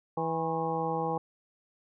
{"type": "harmonic tone with a mistuned harmonic", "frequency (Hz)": 163.4, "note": "E3", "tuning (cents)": -15, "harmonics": [1, 2, 3, 4, 5, 6, 7], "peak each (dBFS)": [-36, -38, -33, -43, -32, -41, -39], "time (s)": [0.17, 1.18], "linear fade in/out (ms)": 5, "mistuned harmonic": 7, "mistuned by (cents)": -91, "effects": []}